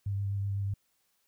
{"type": "tone with vibrato", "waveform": "sine", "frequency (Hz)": 99.5, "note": "G2", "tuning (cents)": 26, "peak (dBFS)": -29, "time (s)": [0.06, 0.74], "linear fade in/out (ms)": 5, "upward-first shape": "sine", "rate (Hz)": 8, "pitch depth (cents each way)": 16, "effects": ["white hiss -74 dBFS RMS until 1.27 s"]}